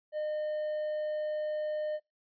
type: tone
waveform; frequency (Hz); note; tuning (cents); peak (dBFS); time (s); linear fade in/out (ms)
triangle; 609; D#5; -37; -29; 0.12-2; 50
effects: noise-tail reverb RT60 0.2 s tail -26 dB re dry + resampled to 11025 Hz